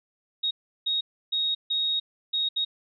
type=tone bursts at uneven times; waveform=sine; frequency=3757 Hz; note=A#7; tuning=13 cents sharp; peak=-23 dBFS; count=6; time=0.43-0.51 / 0.86-1.01 / 1.32-1.55 / 1.7-2 / 2.33-2.49 / 2.56-2.65 s; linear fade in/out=10 ms; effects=none